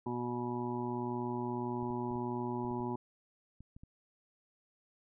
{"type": "harmonic tone", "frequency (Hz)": 121.7, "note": "B2", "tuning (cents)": -25, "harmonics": [1, 2, 3, 5, 6, 7, 8], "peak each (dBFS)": [-42, -38, -39, -53, -53, -43, -43], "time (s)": [0.06, 2.96], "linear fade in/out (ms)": 5}
{"type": "clicks", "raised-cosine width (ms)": 5, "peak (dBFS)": -39, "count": 10, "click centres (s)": [1.829, 1.906, 2.112, 2.157, 2.648, 2.711, 2.804, 3.606, 3.765, 3.835]}
{"effects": []}